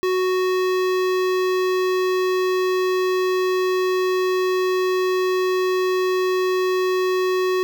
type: tone with notch filter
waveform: square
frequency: 370 Hz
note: F#4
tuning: in tune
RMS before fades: -20 dBFS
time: 0.03-7.63 s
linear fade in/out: 0 ms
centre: 9700 Hz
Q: 0.57
effects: 9-bit